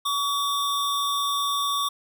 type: tone pair together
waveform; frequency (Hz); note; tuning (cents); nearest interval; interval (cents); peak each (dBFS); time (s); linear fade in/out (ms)
square; 1134 / 3627; C#6 / A#7; +39 / -48; octave + minor sixth; 2013; -25 / -29; 0.05-1.89; 10
effects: none